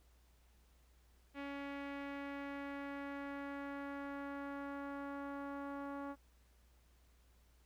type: tone with low-pass filter sweep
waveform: sawtooth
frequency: 280.8 Hz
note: C#4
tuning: 22 cents sharp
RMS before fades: -45 dBFS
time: 1.34-6.16 s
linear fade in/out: 50 ms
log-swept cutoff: 2400 to 1200 Hz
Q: 1.8
effects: added 60 Hz sine -66 dBFS peak until 7.65 s + pink hiss -74 dBFS RMS until 7.65 s